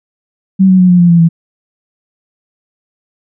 sine tone with pitch steps, 190.8 / 186.44 / 182.18 / 178.02 / 173.96 / 169.98 / 166.1 Hz, G3 / F#3 / F#3 / F3 / F3 / F3 / E3, -47 / +13 / -27 / +33 / -6 / -47 / +13 cents, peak -3 dBFS, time 0.59-1.29 s, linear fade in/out 20 ms, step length 100 ms, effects none

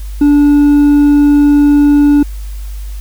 triangle tone with hard clipping, 290 Hz, D4, 22 cents flat, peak -5 dBFS, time 0.21-2.23 s, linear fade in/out 5 ms, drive 5 dB, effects added 50 Hz sine -20 dBFS peak until 3 s + white hiss -40 dBFS RMS until 3 s

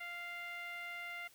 10% pulse tone with low-pass filter, 697 Hz, F5, 4 cents flat, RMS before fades -45 dBFS, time 0-1.28 s, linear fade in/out 10 ms, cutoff 2200 Hz, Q 3.3, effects white hiss -64 dBFS RMS until 1.34 s

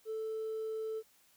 triangle tone with hard clipping, 440 Hz, A4, in tune, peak -35 dBFS, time 0.05-1.03 s, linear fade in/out 50 ms, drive 2 dB, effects white hiss -67 dBFS RMS until 1.36 s

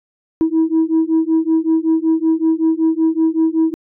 sine beating tone pair, 320 / 325.3 Hz, D#4 / E4, +49 / -23 cents, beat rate 5.3 Hz, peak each -14 dBFS, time 0.41-3.74 s, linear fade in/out 0 ms, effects tanh soft clip ceiling -8 dBFS

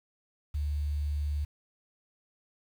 sine tone with quantisation, 73.42 Hz, D2, in tune, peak -28 dBFS, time 0.54-1.45 s, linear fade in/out 10 ms, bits 9, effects none

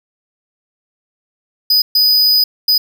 square tone bursts at uneven times, 4978 Hz, D#8, in tune, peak -9 dBFS, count 3, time 1.7-1.82 / 1.95-2.44 / 2.68-2.78 s, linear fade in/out 5 ms, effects none

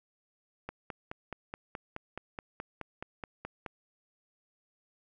click train, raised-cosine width 0.5 ms, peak -23 dBFS, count 15, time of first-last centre 0.69-3.662 s, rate 4.71 Hz, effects none

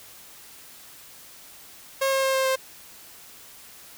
sawtooth tone with pitch steps, 540 / 536.6 / 533.2 / 529.8 / 526.4 Hz, C#5 / C5 / C5 / C5 / C5, -45 / +44 / +33 / +22 / +10 cents, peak -17 dBFS, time 2.01-2.56 s, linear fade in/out 10 ms, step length 110 ms, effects white hiss -47 dBFS RMS until 3.97 s

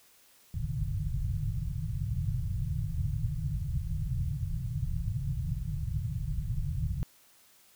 white low-pass noise, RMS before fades -32 dBFS, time 0.54-7.03 s, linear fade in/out 0 ms, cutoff 160 Hz, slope 96 dB/octave, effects white hiss -61 dBFS RMS until 7.75 s

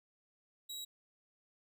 sawtooth tone, 3861 Hz, B7, 40 cents flat, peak -39 dBFS, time 0.69-0.85 s, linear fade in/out 10 ms, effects none

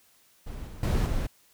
brown noise with level steps, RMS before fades -38 / -41 / -24 / -28 dBFS, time 0.46-1.27 s, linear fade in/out 10 ms, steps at 0.67 / 0.83 / 1.06 s, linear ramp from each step 2 ms, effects white hiss -62 dBFS RMS until 1.53 s

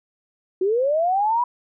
sine linear sweep, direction up, 358.9 to 987.8 Hz, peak -17 dBFS, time 0.61-1.44 s, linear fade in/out 5 ms, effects none

